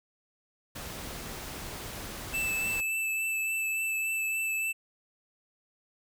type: noise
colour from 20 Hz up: pink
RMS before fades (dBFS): -40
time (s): 0.75-2.81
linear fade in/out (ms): 10
type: tone with vibrato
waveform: square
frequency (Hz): 2637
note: E7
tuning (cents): 0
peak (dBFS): -29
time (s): 2.33-4.73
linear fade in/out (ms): 20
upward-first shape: triangle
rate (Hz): 3.5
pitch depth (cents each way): 16
effects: none